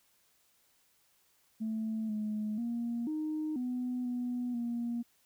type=tone with pitch steps; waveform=sine; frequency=220.5 / 213 / 235.5 / 308.8 / 249.1 / 245.5 / 236.7 Hz; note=A3 / G#3 / A#3 / D#4 / B3 / B3 / A#3; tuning=+4 / +44 / +18 / -13 / +15 / -10 / +27 cents; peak=-31 dBFS; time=1.6-5.03 s; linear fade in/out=20 ms; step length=490 ms; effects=tanh soft clip ceiling -28 dBFS + white hiss -70 dBFS RMS until 5.25 s